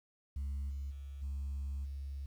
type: tone with level steps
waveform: sine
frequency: 69.3 Hz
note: C#2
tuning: in tune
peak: -33 / -36 / -42 / -34 / -38 dBFS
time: 0.36-2.26 s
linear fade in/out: 5 ms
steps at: 0.69 / 0.9 / 1.21 / 1.84 s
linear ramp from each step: 20 ms
effects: tanh soft clip ceiling -34 dBFS + 11-bit